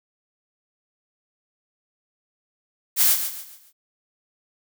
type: noise with echo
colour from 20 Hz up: blue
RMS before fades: -17 dBFS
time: 2.96-3.17 s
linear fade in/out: 50 ms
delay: 140 ms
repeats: 4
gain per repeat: -9 dB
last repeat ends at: 3.73 s
effects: none